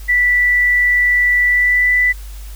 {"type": "tone with pitch glide", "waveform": "sine", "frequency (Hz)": [1967, 1984.1], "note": ["B6", "B6"], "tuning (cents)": [-7, 7], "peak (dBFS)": -10, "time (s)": [0.08, 2.13], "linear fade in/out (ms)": 20, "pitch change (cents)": 14, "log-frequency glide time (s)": [1.47, 1.9], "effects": ["added 50 Hz sine -28 dBFS peak until 2.55 s", "white hiss -42 dBFS RMS until 2.55 s"]}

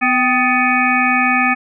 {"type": "harmonic tone with a mistuned harmonic", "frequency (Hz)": 249.7, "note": "B3", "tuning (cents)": 19, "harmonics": [1, 3, 5, 7, 9, 10], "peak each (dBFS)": [-19, -19, -19, -19, -19, -19], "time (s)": [0.01, 1.55], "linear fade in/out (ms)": 20, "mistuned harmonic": 3, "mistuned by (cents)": 63, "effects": []}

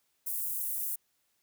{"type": "high-pass noise", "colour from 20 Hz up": "pink", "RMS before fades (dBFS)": -34, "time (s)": [0.26, 0.96], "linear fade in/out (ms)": 10, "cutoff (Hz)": 11000, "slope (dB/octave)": 24, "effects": ["white hiss -75 dBFS RMS until 1.42 s"]}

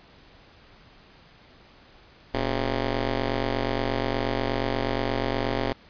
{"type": "ring-modulated tone", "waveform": "10% pulse", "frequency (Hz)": 130.81, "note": "C3", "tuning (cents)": 0, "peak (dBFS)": -13, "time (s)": [2.34, 5.73], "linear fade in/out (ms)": 5, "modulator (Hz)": 155, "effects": ["pink hiss -53 dBFS RMS until 5.89 s", "resampled to 11025 Hz"]}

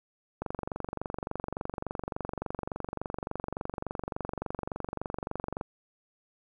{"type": "click train", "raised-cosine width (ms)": 1, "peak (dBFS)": -19, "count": 123, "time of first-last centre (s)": [0.42, 5.611], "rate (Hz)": 23.5, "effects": ["10-bit"]}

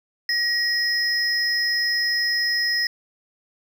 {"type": "tone pair together", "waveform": "triangle", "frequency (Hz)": [1897, 5120], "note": ["A#6", "D#8"], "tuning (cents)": [30, 49], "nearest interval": "octave + perfect fourth", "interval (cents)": 1719, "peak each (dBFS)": -21, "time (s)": [0.29, 2.87], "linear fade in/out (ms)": 2, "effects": []}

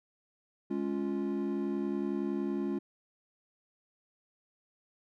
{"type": "chord", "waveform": "triangle", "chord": "Db major", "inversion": "second", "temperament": "equal with one note detuned", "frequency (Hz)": [207.7, 278.1, 349.2], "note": ["Ab3", "Db4", "F4"], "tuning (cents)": [0, 6, 0], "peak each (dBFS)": -33, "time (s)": [0.7, 2.79], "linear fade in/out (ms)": 10, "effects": []}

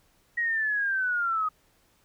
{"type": "linear sweep", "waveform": "sine", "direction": "down", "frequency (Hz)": [1904, 1244.5], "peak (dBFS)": -24, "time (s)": [0.37, 1.49], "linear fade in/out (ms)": 10, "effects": ["pink hiss -65 dBFS RMS until 2.04 s"]}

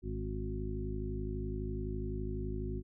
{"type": "harmonic tone with a mistuned harmonic", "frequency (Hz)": 51.91, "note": "G#1", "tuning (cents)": 0, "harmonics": [1, 2, 3, 4, 5, 7], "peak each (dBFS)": [-38, -41, -46, -45, -45, -42], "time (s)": [0.02, 2.83], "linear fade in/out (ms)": 50, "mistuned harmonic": 5, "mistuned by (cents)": 21, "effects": []}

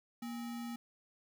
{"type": "tone with sample-and-hold", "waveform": "sine", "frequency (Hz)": 236.4, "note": "A#3", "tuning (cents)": 24, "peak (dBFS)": -39, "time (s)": [0.22, 0.76], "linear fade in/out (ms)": 5, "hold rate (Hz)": 1050, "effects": []}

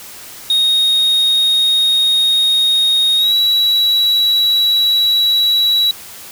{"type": "tone with pitch glide", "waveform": "triangle", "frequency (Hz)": [3729, 3905], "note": ["A#7", "B7"], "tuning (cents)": [0, -20], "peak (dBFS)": -9, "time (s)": [0.5, 5.91], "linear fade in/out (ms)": 2, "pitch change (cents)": 80, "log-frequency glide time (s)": [3.17, 3.34], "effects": ["white hiss -34 dBFS RMS until 6.31 s"]}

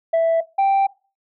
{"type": "tone pair in turn", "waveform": "sine", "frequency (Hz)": [659.3, 784], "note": ["E5", "G5"], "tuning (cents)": [0, 0], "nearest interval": "minor third", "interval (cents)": 300, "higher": "second", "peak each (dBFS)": -11, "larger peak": "neither", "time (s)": [[0.13, 0.41], [0.58, 0.87]], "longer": "second", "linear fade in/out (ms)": 10, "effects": ["noise-tail reverb RT60 0.3 s tail -20 dB re dry", "tanh soft clip ceiling -13 dBFS"]}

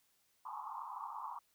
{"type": "band-pass noise", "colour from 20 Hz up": "pink", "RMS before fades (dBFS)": -45, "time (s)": [0.45, 1.39], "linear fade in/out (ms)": 5, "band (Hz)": [820, 1200], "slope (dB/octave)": 96, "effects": ["white hiss -75 dBFS RMS until 1.54 s"]}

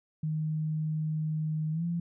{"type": "tone with pitch glide", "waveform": "sine", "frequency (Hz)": [155.56, 170.62], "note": ["D#3", "F3"], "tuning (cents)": [0, -40], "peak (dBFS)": -28, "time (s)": [0.23, 2], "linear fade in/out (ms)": 5, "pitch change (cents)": 160, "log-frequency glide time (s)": [1.72, 1.84], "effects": []}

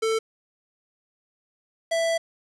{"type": "tone pair in turn", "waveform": "square", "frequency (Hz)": [445, 661.7], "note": ["A4", "E5"], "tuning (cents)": [20, 6], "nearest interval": "perfect fifth", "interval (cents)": 686, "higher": "second", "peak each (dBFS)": -22, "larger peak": "neither", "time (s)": [[0.02, 0.19], [1.91, 2.18]], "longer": "second", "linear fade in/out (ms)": 10, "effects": ["resampled to 22050 Hz", "8-bit"]}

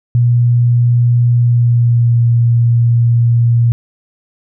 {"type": "tone with pitch glide", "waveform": "sine", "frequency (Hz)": [120.4, 117.99], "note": ["B2", "A#2"], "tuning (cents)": [-44, 21], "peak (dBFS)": -7, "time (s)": [0.15, 3.72], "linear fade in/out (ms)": 0, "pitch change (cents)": -35, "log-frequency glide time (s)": [1.34, 2.22], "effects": []}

